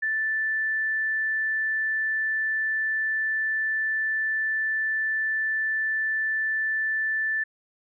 sine tone, 1760 Hz, A6, in tune, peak -23 dBFS, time 0.02-7.44 s, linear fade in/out 10 ms, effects none

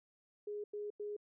sine tone bursts, 415.3 Hz, G#4, in tune, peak -39 dBFS, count 3, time 0.47-1.166 s, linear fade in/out 5 ms, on 170 ms, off 93 ms, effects none

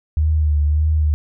sine tone with vibrato, 75.8 Hz, D#2, 45 cents flat, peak -13 dBFS, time 0.17-1.14 s, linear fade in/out 0 ms, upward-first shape sine, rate 1.7 Hz, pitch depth 48 cents each way, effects none

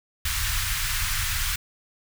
pink band-stop noise, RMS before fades -26 dBFS, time 0.25-1.56 s, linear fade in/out 5 ms, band 100 to 1300 Hz, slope 24 dB/octave, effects none

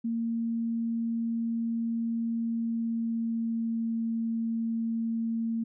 sine tone with pitch glide, 230 to 227.8 Hz, A#3 to A#3, -23 to -40 cents, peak -27 dBFS, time 0.04-5.64 s, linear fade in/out 10 ms, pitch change -17 cents, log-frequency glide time 2.35-3.97 s, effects none

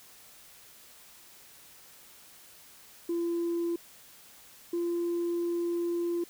sine tone pair in turn, 340.8 / 344 Hz, F4 / F4, -42 / -26 cents, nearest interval unison, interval 16 cents, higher second, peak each -26 dBFS, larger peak neither, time 3.09-3.76 / 4.73-6.24 s, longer second, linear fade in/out 5 ms, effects tanh soft clip ceiling -25 dBFS + white hiss -54 dBFS RMS until 6.29 s

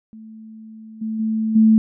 sine tone with level steps, 220 Hz, A3, in tune, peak -36 / -22 / -18 / -9 dBFS, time 0.13-1.78 s, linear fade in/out 0 ms, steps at 1.01 / 1.19 / 1.55 s, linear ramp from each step 10 ms, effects none

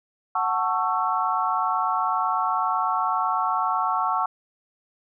sine chord, F# minor seventh, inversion none, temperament just, 740 / 888 / 1110 / 1332 Hz, F#5 / A5 / C#6 / E6, 0 / +16 / +2 / +18 cents, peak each -27 / -27 / -25 / -27 dBFS, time 0.35-4.26 s, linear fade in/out 5 ms, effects none

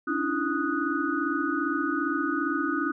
sine tone cluster, 277.4 / 299.9 / 334.9 / 1245 / 1477 Hz, C#4 / D4 / E4 / D#6 / F#6, +1 / +36 / +27 / +1 / -3 cents, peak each -31 dBFS, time 0.07-2.92 s, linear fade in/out 10 ms, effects none

